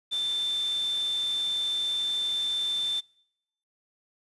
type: tone in noise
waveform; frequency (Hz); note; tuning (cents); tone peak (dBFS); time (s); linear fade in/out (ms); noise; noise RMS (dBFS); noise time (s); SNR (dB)
sine; 3553; A7; +16; -26; 0.11-3.01; 20; white; -43; 0.11-3.01; +14
effects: noise-tail reverb RT60 0.8 s tail -26 dB re dry + resampled to 24000 Hz